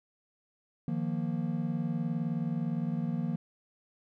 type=chord; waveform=triangle; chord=Eb suspended second; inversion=none; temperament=just; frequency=155.56 / 175.01 / 233.3 Hz; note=Eb3 / F3 / Bb3; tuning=0 / +4 / +2 cents; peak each=-32 dBFS; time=0.88-3.36 s; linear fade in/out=2 ms; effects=none